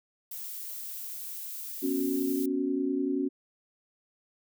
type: noise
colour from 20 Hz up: violet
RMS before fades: -39 dBFS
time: 0.31-2.46 s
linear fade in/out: 5 ms
type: chord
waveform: sine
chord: B suspended second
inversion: none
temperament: equal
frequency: 246.9 / 277.2 / 370 Hz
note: B3 / C#4 / F#4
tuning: 0 / 0 / 0 cents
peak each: -34 / -28 / -32 dBFS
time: 1.82-3.29 s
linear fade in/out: 20 ms
effects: none